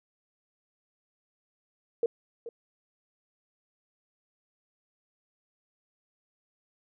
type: tone with echo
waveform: sine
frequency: 466.2 Hz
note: A#4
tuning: in tune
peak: -22 dBFS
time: 2.03-2.06 s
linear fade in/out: 2 ms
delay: 430 ms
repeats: 1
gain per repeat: -14 dB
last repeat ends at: 2.49 s
effects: none